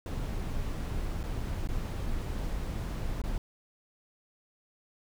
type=noise with dropouts; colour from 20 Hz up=brown; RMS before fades=-33 dBFS; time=0.06-3.38 s; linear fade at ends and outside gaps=1 ms; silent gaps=1.231-1.238 / 1.674-1.688 / 3.217-3.238 s; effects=none